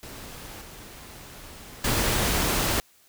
pink noise with level steps, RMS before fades -41 / -44 / -24 dBFS, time 0.03-2.8 s, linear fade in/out 0 ms, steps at 0.61 / 1.84 s, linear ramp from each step 5 ms, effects white hiss -59 dBFS RMS until 3.08 s

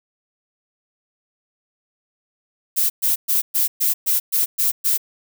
violet noise bursts, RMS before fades -18 dBFS, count 9, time 2.76-4.98 s, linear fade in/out 20 ms, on 140 ms, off 120 ms, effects none

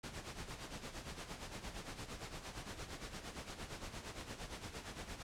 pink noise with tremolo, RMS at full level -45 dBFS, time 0.03-5.23 s, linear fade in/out 10 ms, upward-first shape sine, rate 8.7 Hz, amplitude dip 65%, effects low-pass 8000 Hz 12 dB/octave

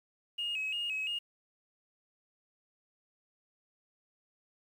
sine tone with vibrato, 2700 Hz, E7, 41 cents sharp, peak -31 dBFS, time 0.38-1.19 s, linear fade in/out 10 ms, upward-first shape square, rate 2.9 Hz, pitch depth 93 cents each way, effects tanh soft clip ceiling -29 dBFS + 10-bit

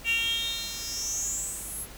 10% pulse tone with high-pass filter sweep, 460 Hz, A#4, 23 cents flat, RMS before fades -31 dBFS, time 0.04-1.87 s, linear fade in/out 50 ms, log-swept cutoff 2600 to 11000 Hz, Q 8.8, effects added 50 Hz sine -47 dBFS peak until 1.97 s + pink hiss -46 dBFS RMS until 1.97 s

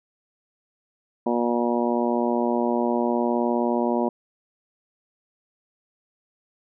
harmonic tone, 119.5 Hz, A#2, 43 cents sharp, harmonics 2 / 3 / 4 / 5 / 6 / 7 / 8, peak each -24 / -26 / -30 / -28 / -31 / -33 / -30 dBFS, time 1.26-4.09 s, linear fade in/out 5 ms, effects none

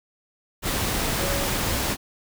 sine tone in noise, 558 Hz, C#5, 11 cents sharp, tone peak -29 dBFS, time 1.17-1.49 s, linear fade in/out 50 ms, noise pink, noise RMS -25 dBFS, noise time 0.62-1.97 s, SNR -7 dB, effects none

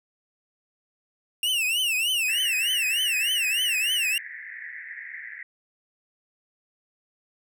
45% pulse tone with vibrato, 2761 Hz, F7, 20 cents flat, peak -22 dBFS, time 1.43-4.18 s, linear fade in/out 2 ms, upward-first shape triangle, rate 3.3 Hz, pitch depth 200 cents each way
pink band-pass noise, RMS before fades -39 dBFS, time 2.28-5.43 s, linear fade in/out 2 ms, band 1700 to 2100 Hz, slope 96 dB/octave
effects none

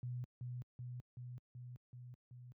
sine tone with echo, 123.47 Hz, B2, in tune, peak -39 dBFS, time 0.03-0.24 s, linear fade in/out 0 ms, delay 380 ms, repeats 6, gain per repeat -2 dB, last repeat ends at 2.52 s, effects high-pass 80 Hz 12 dB/octave

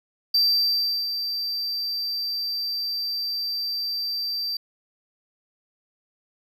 triangle tone with ADSR envelope, 4682 Hz, D8, 6 cents flat, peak -15 dBFS, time 0.34-4.57 s, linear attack 7 ms, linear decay 720 ms, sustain -9 dB, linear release 4 ms, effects none

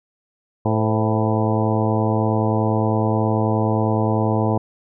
harmonic tone with a mistuned harmonic, 109.6 Hz, A2, 6 cents flat, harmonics 1 / 2 / 3 / 4 / 5 / 6 / 7 / 8 / 9, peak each -20 / -23 / -25 / -26 / -27 / -28 / -28 / -29 / -30 dBFS, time 0.65-4.58 s, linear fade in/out 5 ms, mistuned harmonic 5, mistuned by -58 cents, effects none

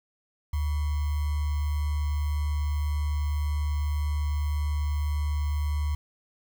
sine tone with sample-and-hold, 74.1 Hz, D2, 16 cents sharp, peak -24 dBFS, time 0.53-5.95 s, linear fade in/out 5 ms, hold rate 1050 Hz, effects none

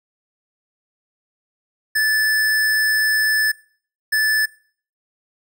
square tone pair in turn, 1744 / 1744 Hz, A6 / A6, -16 / -16 cents, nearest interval unison, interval 0 cents, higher neither, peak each -16 dBFS, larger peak neither, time 1.95-3.52 / 4.12-4.46 s, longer first, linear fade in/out 10 ms, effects noise-tail reverb RT60 0.5 s tail -22 dB re dry

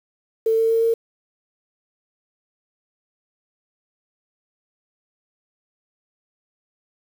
sine tone with pitch steps, 447.5 / 450.9 / 454.3 / 457.7 Hz, A4 / A4 / A#4 / A#4, +29 / +42 / -45 / -32 cents, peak -15 dBFS, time 0.46-0.94 s, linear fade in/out 5 ms, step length 120 ms, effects 7-bit

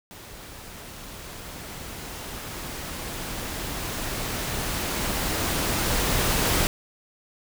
pink noise with level ramp, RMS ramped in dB -43 to -22 dBFS, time 0.11-6.67 s, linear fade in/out 0 ms, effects none

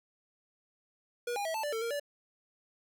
square tone with pitch steps, 481.1 / 812 / 648 / 881 / 587 / 448.6 / 464.7 / 578 Hz, B4 / G#5 / E5 / A5 / D5 / A4 / A#4 / D5, -45 / -39 / -30 / +2 / -1 / +34 / -5 / -28 cents, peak -33 dBFS, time 1.27-1.998 s, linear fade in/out 5 ms, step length 91 ms, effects none

